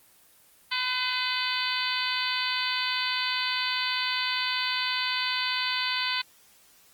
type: harmonic tone with a mistuned harmonic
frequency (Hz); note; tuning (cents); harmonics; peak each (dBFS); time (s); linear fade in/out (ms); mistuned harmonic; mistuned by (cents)
505; B4; +39; 2 / 3 / 4 / 5 / 6 / 7 / 8 / 9; -34 / -34 / -34 / -34 / -34 / -34 / -34 / -34; 0.71-6.22; 10; 4; +15
effects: white hiss -58 dBFS RMS until 6.93 s + Opus 24 kbps